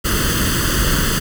pink noise with comb filter, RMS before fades -17 dBFS, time 0.04-1.2 s, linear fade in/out 20 ms, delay 0.64 ms, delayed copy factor +0.85, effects none

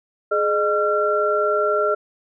sine tone cluster, 420.3 / 610 / 1366 Hz, G#4 / D#5 / F6, +21 / -34 / -39 cents, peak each -21 dBFS, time 0.31-1.95 s, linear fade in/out 10 ms, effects none

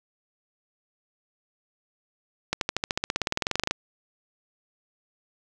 accelerating click train, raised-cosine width 0.2 ms, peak -7 dBFS, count 22, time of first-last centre 2.53-3.71 s, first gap 82 ms, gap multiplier 0.96, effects none

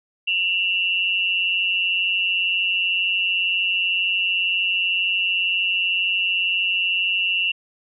sine tone pair together, 2709 / 2896 Hz, E7 / F#7, +47 / -38 cents, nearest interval minor second, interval 115 cents, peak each -20 / -23 dBFS, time 0.27-7.52 s, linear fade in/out 10 ms, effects none

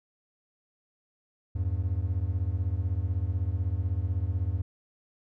triangle beating tone pair, 82.7 / 98.7 Hz, E2 / G2, +6 / +12 cents, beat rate 16 Hz, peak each -27 dBFS, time 1.55-4.62 s, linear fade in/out 10 ms, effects none

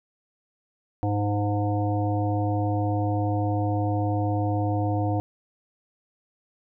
harmonic tone with a mistuned harmonic, 103.4 Hz, G#2, 7 cents flat, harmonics 1 / 3 / 5 / 7 / 9, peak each -24 / -28 / -33 / -30 / -38 dBFS, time 1.03-5.2 s, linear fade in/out 0 ms, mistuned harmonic 9, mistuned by -50 cents, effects none

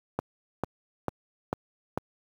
click train, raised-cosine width 1 ms, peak -13 dBFS, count 5, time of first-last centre 0.19-1.976 s, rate 2.24 Hz, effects high-pass 80 Hz 12 dB/octave + 8-bit

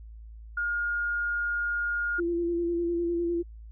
sine tone, 1422 Hz, F6, 31 cents sharp, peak -26 dBFS, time 0.57-2.2 s, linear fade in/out 5 ms
sine tone with vibrato, 342.4 Hz, F4, 34 cents flat, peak -25 dBFS, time 2.18-3.43 s, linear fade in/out 20 ms, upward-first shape square, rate 9.9 Hz, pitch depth 19 cents each way
effects added 55 Hz sine -42 dBFS peak until 3.71 s

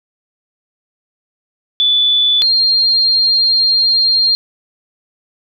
sine tone pair in turn, 3475 / 4203 Hz, A7 / C8, -22 / +7 cents, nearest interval minor third, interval 329 cents, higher second, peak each -9 dBFS, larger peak neither, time 1.8-2.42 / 2.42-4.35 s, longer second, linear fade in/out 0 ms, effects none

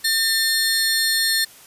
sawtooth tone pair together, 1801 / 4284 Hz, A6 / C8, +40 / +40 cents, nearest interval octave + minor third, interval 1500 cents, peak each -17 dBFS, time 0.04-1.45 s, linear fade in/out 10 ms, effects white hiss -46 dBFS RMS until 1.66 s + resampled to 32000 Hz

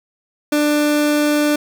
30% pulse tone, 296.4 Hz, D4, 16 cents sharp, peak -11 dBFS, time 0.52-1.56 s, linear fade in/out 5 ms, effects none

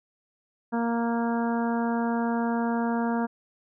harmonic tone, 233.2 Hz, A#3, 1 cent sharp, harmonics 1 / 2 / 3 / 4 / 5 / 6 / 7, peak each -25 / -33 / -33 / -33 / -41 / -39 / -41 dBFS, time 0.72-3.27 s, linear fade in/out 20 ms, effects none

